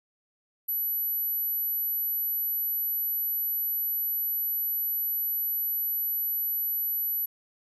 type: tone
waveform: sine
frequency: 11860 Hz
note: F#9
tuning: 3 cents sharp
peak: -26 dBFS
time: 0.68-7.26 s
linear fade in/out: 10 ms
effects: none